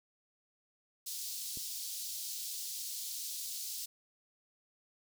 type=high-pass noise; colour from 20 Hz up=pink; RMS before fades=-41 dBFS; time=1.06-3.86 s; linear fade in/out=10 ms; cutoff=4200 Hz; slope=24 dB/octave
type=click; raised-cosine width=3 ms; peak=-36 dBFS; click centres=1.573 s
effects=none